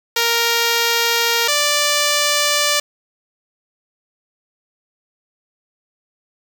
5% pulse tone pair in turn, 466.2 / 587.4 Hz, A#4 / D5, 0 / 0 cents, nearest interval major third, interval 400 cents, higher second, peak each -3 dBFS, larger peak neither, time 0.16-1.48 / 1.48-2.8 s, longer neither, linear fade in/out 5 ms, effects 7-bit

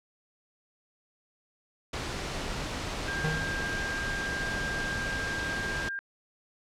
pink noise, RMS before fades -34 dBFS, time 1.93-5.89 s, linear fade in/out 5 ms
sine tone, 1600 Hz, G6, 35 cents sharp, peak -32 dBFS, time 3.08-5.99 s, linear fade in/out 0 ms
square tone with exponential decay, 155.56 Hz, D#3, in tune, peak -26 dBFS, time 3.24-3.66 s, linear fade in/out 5 ms, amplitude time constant 91 ms
effects low-pass 6000 Hz 12 dB/octave

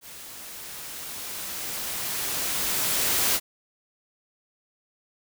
white noise with level ramp, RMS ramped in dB -43 to -22 dBFS, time 0.01-3.4 s, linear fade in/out 50 ms, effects none

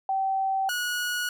sine / sawtooth tone pair in turn, 772 / 1457.3 Hz, G5 / F#6, -27 / -27 cents, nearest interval major seventh, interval 1100 cents, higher second, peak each -23 dBFS, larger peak neither, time 0.09-0.69 / 0.69-1.29 s, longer neither, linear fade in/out 2 ms, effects none

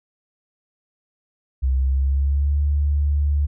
sine tone with pitch glide, 65.41 to 72.58 Hz, C2 to D2, 0 to -20 cents, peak -16 dBFS, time 1.62-3.47 s, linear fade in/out 20 ms, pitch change +180 cents, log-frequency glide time 1.76-2.59 s, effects none

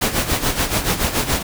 pink noise with tremolo, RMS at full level -17 dBFS, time 0.01-1.43 s, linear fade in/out 10 ms, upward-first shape sine, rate 7 Hz, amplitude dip 70%, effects none

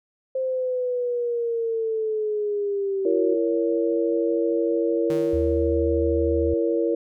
sine linear sweep, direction down, 525 to 370 Hz, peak -22 dBFS, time 0.35-3.35 s, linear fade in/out 5 ms
sine chord, A# diminished, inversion second, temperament just, 335.6 / 466.2 / 559.4 Hz, E4 / A#4 / C#5, +31 / 0 / +16 cents, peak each -23 / -23 / -27 dBFS, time 3.05-6.95 s, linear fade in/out 5 ms
sawtooth tone with exponential decay, 155.56 Hz, D#3, in tune, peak -26 dBFS, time 5.1-5.93 s, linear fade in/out 0 ms, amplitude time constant 180 ms
sine tone, 77.78 Hz, D#2, in tune, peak -25 dBFS, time 5.33-6.54 s, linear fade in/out 5 ms
effects none

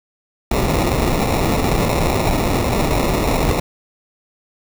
pink noise with sample-and-hold, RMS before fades -17 dBFS, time 0.51-3.6 s, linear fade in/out 5 ms, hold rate 1575 Hz, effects none

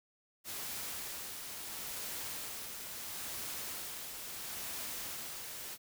white noise with tremolo, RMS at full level -41 dBFS, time 0.44-5.78 s, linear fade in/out 50 ms, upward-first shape sine, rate 0.74 Hz, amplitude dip 35%, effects none

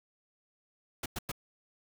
pink noise bursts, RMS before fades -36 dBFS, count 3, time 1.03-1.317 s, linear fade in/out 5 ms, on 29 ms, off 100 ms, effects none

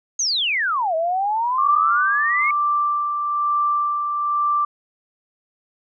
sine exponential two-way sweep, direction down then up, 6645 to 632 to 2230 Hz, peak -18 dBFS, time 0.19-2.51 s, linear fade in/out 5 ms, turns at 0.95 s
sine tone with tremolo, 1176 Hz, D6, 2 cents sharp, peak -16 dBFS, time 1.58-4.65 s, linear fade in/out 5 ms, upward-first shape sine, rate 1.1 Hz, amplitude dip 40%
effects none

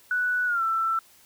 sine tone with pitch glide, 1480 to 1333.9 Hz, F#6 to E6, 0 to +20 cents, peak -22 dBFS, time 0.11-0.99 s, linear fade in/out 2 ms, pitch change -180 cents, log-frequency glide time 0.46-0.63 s, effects white hiss -56 dBFS RMS until 1.25 s

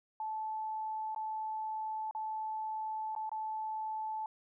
sine tone with dropouts, 871 Hz, A5, 18 cents flat, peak -35 dBFS, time 0.2-4.26 s, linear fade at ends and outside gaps 2 ms, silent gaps 1.148-1.161 / 2.111-2.149 / 3.151-3.162 / 3.294-3.316 s, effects none

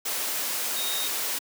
sine tone in noise, 3729 Hz, A#7, in tune, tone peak -31 dBFS, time 0.76-1.08 s, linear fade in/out 10 ms, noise white, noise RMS -29 dBFS, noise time 0.05-1.39 s, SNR -5 dB, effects high-pass 300 Hz 12 dB/octave

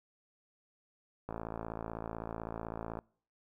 click train, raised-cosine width 1 ms, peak -25 dBFS, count 96, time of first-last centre 1.29-2.989 s, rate 55.9 Hz, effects noise-tail reverb RT60 0.5 s tail -25 dB re dry

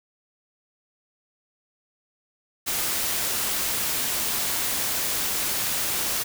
white noise, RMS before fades -26 dBFS, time 2.66-6.24 s, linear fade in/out 20 ms, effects none

